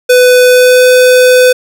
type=tone with pitch glide; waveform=square; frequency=499.2 to 503.5 Hz; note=B4 to B4; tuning=+19 to +33 cents; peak=-3 dBFS; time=0.09-1.53 s; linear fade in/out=10 ms; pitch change=+14 cents; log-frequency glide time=0.43-0.86 s; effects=none